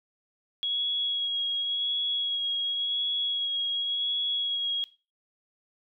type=tone with vibrato; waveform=sine; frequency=3322 Hz; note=G#7; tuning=in tune; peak=-26 dBFS; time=0.63-4.84 s; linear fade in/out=0 ms; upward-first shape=sine; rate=0.91 Hz; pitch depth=16 cents each way; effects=noise-tail reverb RT60 0.3 s tail -17 dB re dry